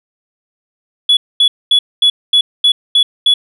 sine tone bursts, 3398 Hz, G#7, 39 cents sharp, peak -4 dBFS, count 8, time 1.09-3.34 s, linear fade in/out 5 ms, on 80 ms, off 230 ms, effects tanh soft clip ceiling -4 dBFS

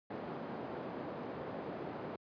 white band-pass noise, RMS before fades -43 dBFS, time 0.1-2.16 s, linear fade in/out 5 ms, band 140 to 600 Hz, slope 12 dB/octave, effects high-pass 80 Hz 12 dB/octave + resampled to 11025 Hz

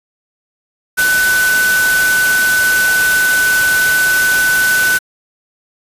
sine tone in noise, 1500 Hz, F#6, 23 cents sharp, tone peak -10 dBFS, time 0.97-4.99 s, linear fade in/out 20 ms, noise white, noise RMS -18 dBFS, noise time 0.97-4.99 s, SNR +5 dB, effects resampled to 32000 Hz

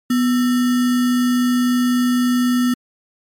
sine tone with sample-and-hold, 246.9 Hz, B3, in tune, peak -13 dBFS, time 0.1-2.74 s, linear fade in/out 5 ms, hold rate 1575 Hz, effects MP3 64 kbps

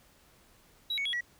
sine tone with pitch steps, 3880 / 2224 / 3339 / 1930 Hz, B7 / C#7 / G#7 / B6, -31 / +5 / +9 / -40 cents, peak -28 dBFS, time 0.9-1.208 s, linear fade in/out 5 ms, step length 77 ms, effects tanh soft clip ceiling -27 dBFS + pink hiss -62 dBFS RMS until 1.39 s

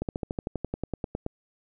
slowing click train, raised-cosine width 2 ms, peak -16 dBFS, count 15, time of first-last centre 0.02-1.264 s, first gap 68 ms, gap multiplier 1.04, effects none

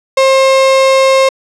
35% pulse tone, 533 Hz, C5, 32 cents sharp, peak -4 dBFS, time 0.17-1.29 s, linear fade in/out 5 ms, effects low-pass 7000 Hz 12 dB/octave

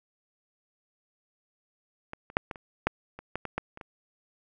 clicks, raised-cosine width 0.5 ms, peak -22 / -30 / -7 / -20 / -28 / -8 / -26 / -16 / -19 / -14 / -28 / -26 dBFS, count 12, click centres 2.134 / 2.301 / 2.369 / 2.512 / 2.558 / 2.87 / 3.19 / 3.356 / 3.453 / 3.58 / 3.774 / 3.812 s, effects none

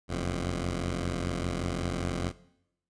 10% pulse tone pair together, 46.19 / 87.31 Hz, F#1 / F2, -2 / 0 cents, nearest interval major seventh, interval 1102 cents, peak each -24 dBFS, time 0.08-2.33 s, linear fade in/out 50 ms, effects noise-tail reverb RT60 0.8 s tail -19 dB re dry + resampled to 22050 Hz

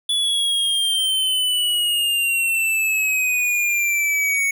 square exponential sweep, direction down, 3435 to 2217 Hz, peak -18 dBFS, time 0.09-4.51 s, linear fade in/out 5 ms, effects none

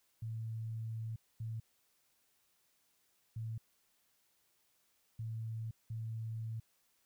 sine tone bursts at uneven times, 112.2 Hz, A2, 34 cents sharp, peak -38 dBFS, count 5, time 0.22-1.16 / 1.4-1.6 / 3.36-3.58 / 5.19-5.71 / 5.9-6.6 s, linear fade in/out 5 ms, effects white hiss -75 dBFS RMS until 7.05 s

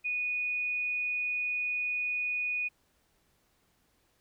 sine tone, 2475 Hz, D#7, 10 cents flat, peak -29 dBFS, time 0.04-2.69 s, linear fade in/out 20 ms, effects pink hiss -71 dBFS RMS until 4.2 s

